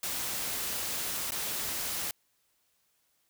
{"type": "noise with dropouts", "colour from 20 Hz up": "white", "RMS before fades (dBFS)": -34, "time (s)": [0.03, 2.11], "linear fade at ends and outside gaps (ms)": 2, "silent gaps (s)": [1.308, 1.319], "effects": ["white hiss -73 dBFS RMS until 3.29 s"]}